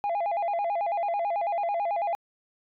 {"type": "tone with vibrato", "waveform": "sine", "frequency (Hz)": 745, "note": "F#5", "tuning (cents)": 12, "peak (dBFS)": -22, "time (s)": [0.04, 2.15], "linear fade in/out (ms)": 0, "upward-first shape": "square", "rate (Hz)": 9.1, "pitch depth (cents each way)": 160, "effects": ["tanh soft clip ceiling -24 dBFS"]}